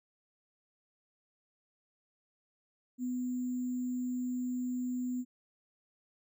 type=tone with sample-and-hold; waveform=sine; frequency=250 Hz; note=B3; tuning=21 cents sharp; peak=-32 dBFS; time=2.98-5.25 s; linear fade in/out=50 ms; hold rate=7350 Hz; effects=none